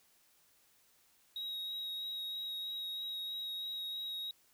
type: tone with vibrato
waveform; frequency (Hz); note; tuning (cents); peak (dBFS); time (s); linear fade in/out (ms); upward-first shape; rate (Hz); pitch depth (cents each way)
triangle; 3800; A#7; +33; -37; 1.36-4.31; 2; sine; 3.1; 11
effects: white hiss -69 dBFS RMS until 4.53 s